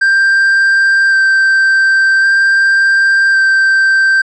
triangle tone with vibrato, 1573 Hz, G6, 6 cents sharp, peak -5 dBFS, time 0.01-4.22 s, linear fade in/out 10 ms, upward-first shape square, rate 0.45 Hz, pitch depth 9 cents each way, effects resampled to 22050 Hz

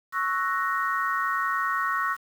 sine chord, F# dominant seventh, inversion second, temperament equal, 1108.7 / 1318.5 / 1480 / 1864.7 Hz, C#6 / E6 / F#6 / A#6, 0 / 0 / 0 / 0 cents, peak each -27 / -30 / -31 / -30 dBFS, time 0.12-2.17 s, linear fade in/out 50 ms, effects 8-bit

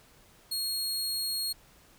sawtooth tone, 4294 Hz, C8, 44 cents sharp, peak -27 dBFS, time 0.51-1.53 s, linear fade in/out 10 ms, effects pink hiss -59 dBFS RMS until 1.98 s

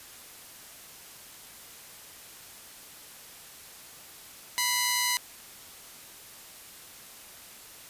10% pulse tone pair together, 984 / 2078 Hz, B5 / C7, -7 / -12 cents, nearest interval octave + minor second, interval 1295 cents, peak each -19 dBFS, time 4.58-5.17 s, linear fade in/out 0 ms, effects white hiss -48 dBFS RMS until 7.89 s + resampled to 32000 Hz

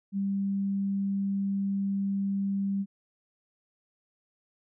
sine tone, 197.2 Hz, G3, 11 cents sharp, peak -26 dBFS, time 0.12-2.86 s, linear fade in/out 50 ms, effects none

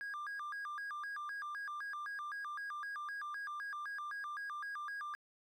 triangle tone with vibrato, 1396.9 Hz, F6, in tune, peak -38 dBFS, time 0.01-5.15 s, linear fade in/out 0 ms, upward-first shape square, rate 3.9 Hz, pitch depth 280 cents each way, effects tanh soft clip ceiling -34 dBFS

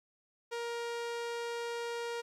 sawtooth tone with low-pass filter, 470.2 Hz, A#4, 15 cents sharp, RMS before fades -38 dBFS, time 0.51-2.22 s, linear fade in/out 20 ms, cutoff 8300 Hz, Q 0.57, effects 12-bit

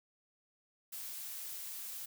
blue noise, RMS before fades -44 dBFS, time 0.92-2.06 s, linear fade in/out 10 ms, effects none

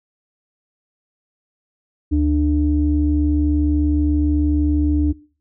sine tone pair together, 74.3 / 297.8 Hz, D2 / D4, +21 / +24 cents, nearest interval 2 octaves, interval 2403 cents, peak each -16 dBFS, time 2.11-5.13 s, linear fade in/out 20 ms, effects noise-tail reverb RT60 0.4 s tail -21 dB re dry + tanh soft clip ceiling -6 dBFS

